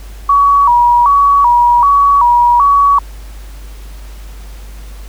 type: tone with vibrato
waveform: sine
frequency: 1041 Hz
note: C6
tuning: 9 cents flat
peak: -5 dBFS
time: 0.29-2.99 s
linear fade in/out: 5 ms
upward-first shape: square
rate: 1.3 Hz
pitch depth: 140 cents each way
effects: added 50 Hz sine -27 dBFS peak until 5.08 s + pink hiss -40 dBFS RMS until 5.08 s